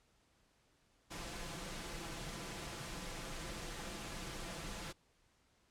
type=noise with comb filter; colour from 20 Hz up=pink; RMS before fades=-45 dBFS; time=1.1-4.93 s; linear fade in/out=20 ms; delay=5.9 ms; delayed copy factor=+0.5; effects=pink hiss -73 dBFS RMS until 5.7 s + low-pass 9000 Hz 12 dB/octave